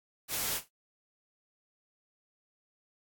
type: noise with echo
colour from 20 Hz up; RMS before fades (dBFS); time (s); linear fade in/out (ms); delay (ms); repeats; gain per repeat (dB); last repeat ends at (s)
white; -33; 0.28-0.61; 50; 42; 2; -15; 0.694
effects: AAC 64 kbps